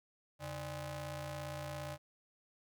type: ring-modulated tone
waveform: sawtooth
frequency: 226.2 Hz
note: A3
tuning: 48 cents sharp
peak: -34 dBFS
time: 0.39-1.98 s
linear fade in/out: 50 ms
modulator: 368 Hz
effects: none